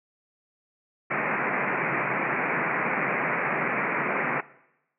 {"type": "band-pass noise", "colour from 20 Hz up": "white", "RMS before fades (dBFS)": -27, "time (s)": [1.1, 4.41], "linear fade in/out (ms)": 10, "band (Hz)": [130, 2400], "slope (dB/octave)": 96, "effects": ["noise-tail reverb RT60 0.9 s tail -20 dB re dry"]}